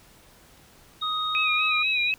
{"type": "tone with pitch glide", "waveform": "sine", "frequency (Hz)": [3729, 3861], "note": ["A#7", "B7"], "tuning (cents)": [0, -40], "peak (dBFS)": -28, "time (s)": [1.01, 2.12], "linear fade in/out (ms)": 10, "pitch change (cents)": 60, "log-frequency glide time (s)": [1.29, 1.83]}
{"type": "tone", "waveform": "sine", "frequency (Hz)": 1253, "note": "D#6", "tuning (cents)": 12, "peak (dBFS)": -27, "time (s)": [1.02, 1.83], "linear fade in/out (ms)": 10}
{"type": "tone with vibrato", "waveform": "sine", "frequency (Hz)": 2489, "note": "D#7", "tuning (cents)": 0, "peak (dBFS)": -22, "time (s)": [1.35, 2.14], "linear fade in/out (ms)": 0, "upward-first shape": "sine", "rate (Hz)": 4.1, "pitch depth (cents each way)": 63}
{"effects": ["pink hiss -54 dBFS RMS until 2.18 s"]}